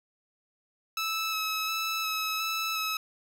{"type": "tone with vibrato", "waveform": "15% pulse", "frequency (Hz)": 1300, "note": "E6", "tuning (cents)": -24, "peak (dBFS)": -22, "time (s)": [0.97, 2.97], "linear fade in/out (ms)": 2, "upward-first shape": "square", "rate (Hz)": 1.4, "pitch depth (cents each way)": 14, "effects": []}